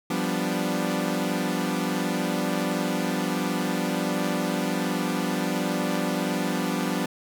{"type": "chord", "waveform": "sawtooth", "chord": "G dominant seventh", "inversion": "third", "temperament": "equal", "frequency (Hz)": [174.61, 196, 246.9, 293.7], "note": ["F3", "G3", "B3", "D4"], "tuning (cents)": [0, 0, 0, 0], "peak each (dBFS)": -26, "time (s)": [0.1, 7.06], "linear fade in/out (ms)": 5, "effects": []}